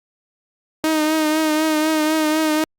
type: tone with vibrato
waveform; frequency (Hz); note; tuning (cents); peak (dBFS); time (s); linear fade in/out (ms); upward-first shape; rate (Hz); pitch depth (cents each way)
sawtooth; 311.1; D#4; 0; -12; 0.84-2.64; 0; triangle; 4; 40
effects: Opus 48 kbps